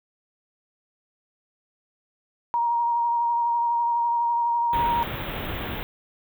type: tone with vibrato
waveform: sine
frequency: 942 Hz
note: A#5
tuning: 18 cents sharp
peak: -20 dBFS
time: 2.54-5.03 s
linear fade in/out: 0 ms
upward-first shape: sine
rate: 12 Hz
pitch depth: 17 cents each way
type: band-stop noise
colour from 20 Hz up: pink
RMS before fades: -31 dBFS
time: 4.73-5.83 s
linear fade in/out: 0 ms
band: 3700 to 14000 Hz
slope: 96 dB/octave
effects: none